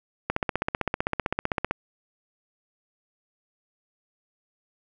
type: click train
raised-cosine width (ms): 0.5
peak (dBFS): -9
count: 23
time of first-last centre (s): 0.3-1.71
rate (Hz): 15.6
effects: none